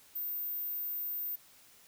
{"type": "tone", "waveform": "sine", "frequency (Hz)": 14550, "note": "A#9", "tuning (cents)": -43, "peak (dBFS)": -34, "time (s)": [0.15, 1.36], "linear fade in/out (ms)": 10, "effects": ["white hiss -60 dBFS RMS until 1.87 s"]}